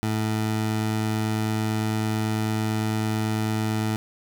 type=tone; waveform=20% pulse; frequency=109 Hz; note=A2; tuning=16 cents flat; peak=-18 dBFS; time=0.03-3.96 s; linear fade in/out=0 ms; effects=none